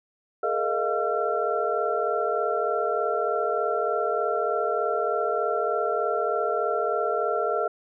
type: tone cluster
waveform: sine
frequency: 420.3 / 463.6 / 622 / 697 / 1357 Hz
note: G#4 / A#4 / D#5 / F5 / E6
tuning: +21 / -10 / -1 / -4 / +50 cents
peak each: -29 dBFS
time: 0.43-7.68 s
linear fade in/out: 5 ms
effects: none